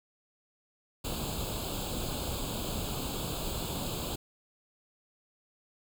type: noise with comb filter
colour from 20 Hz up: pink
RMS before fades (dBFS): -35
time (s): 1.04-4.16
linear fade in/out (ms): 10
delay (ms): 0.26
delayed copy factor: +0.9
effects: none